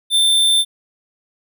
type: tone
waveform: square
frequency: 3562 Hz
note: A7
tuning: 21 cents sharp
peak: -12 dBFS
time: 0.1-0.65 s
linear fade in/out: 50 ms
effects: none